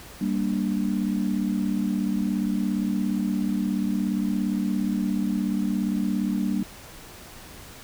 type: chord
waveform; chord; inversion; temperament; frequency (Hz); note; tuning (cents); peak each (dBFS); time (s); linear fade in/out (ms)
sine; G minor; none; equal; 196 / 233.1 / 293.7; G3 / Bb3 / D4; 0 / 0 / 0; -25 / -27 / -29; 0.21-6.63; 5
effects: pink hiss -44 dBFS RMS until 7.83 s